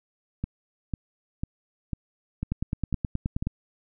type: two click trains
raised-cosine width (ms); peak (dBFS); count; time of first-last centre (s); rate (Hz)
5; -16 / -14; 7 / 10; 0.44-3.425 / 2.52-3.47; 2.01 / 9.47
effects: none